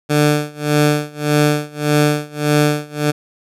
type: tone with tremolo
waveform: 15% pulse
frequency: 148.7 Hz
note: D3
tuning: 22 cents sharp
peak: -4 dBFS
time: 0.09-3.12 s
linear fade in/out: 20 ms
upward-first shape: sine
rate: 1.7 Hz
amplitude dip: 95%
effects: resampled to 32000 Hz